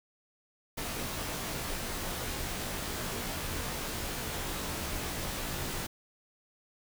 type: noise with comb filter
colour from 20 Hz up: pink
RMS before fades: -36 dBFS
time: 0.77-5.87 s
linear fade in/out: 10 ms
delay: 19 ms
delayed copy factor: -0.85
effects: none